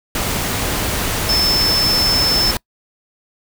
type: tone in noise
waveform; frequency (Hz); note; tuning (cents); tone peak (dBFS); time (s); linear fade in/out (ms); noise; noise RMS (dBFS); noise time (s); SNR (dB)
sine; 5274; E8; 0; -14; 1.29-2.51; 2; pink; -20; 0.15-2.57; +3
effects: noise-tail reverb RT60 0.1 s tail -25 dB re dry